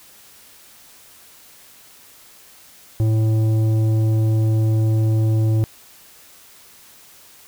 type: tone with tanh clipping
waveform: triangle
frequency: 110 Hz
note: A2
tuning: in tune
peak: -16 dBFS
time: 3-5.64 s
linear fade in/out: 0 ms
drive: 14 dB
effects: white hiss -47 dBFS RMS until 7.47 s